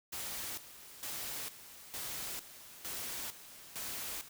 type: noise with tremolo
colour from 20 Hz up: white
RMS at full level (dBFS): -41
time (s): 0.12-4.29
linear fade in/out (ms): 10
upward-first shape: square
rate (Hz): 1.1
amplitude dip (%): 75
effects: none